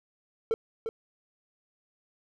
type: tone with echo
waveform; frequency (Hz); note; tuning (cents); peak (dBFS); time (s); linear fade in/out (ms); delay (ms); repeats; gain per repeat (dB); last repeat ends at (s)
triangle; 450; A4; +39; -21; 0.51-0.54; 0; 350; 1; -7; 0.89
effects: none